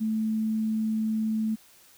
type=tone; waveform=sine; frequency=219.1 Hz; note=A3; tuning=7 cents flat; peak=-24 dBFS; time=0-1.56 s; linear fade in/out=20 ms; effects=white hiss -56 dBFS RMS until 1.97 s